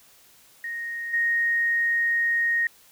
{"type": "tone with level steps", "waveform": "sine", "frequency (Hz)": 1864.7, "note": "A#6", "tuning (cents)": 0, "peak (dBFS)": [-29, -20], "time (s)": [0.64, 2.67], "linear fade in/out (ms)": 2, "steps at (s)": 1.13, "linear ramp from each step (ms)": 10, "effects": ["white hiss -55 dBFS RMS until 2.91 s"]}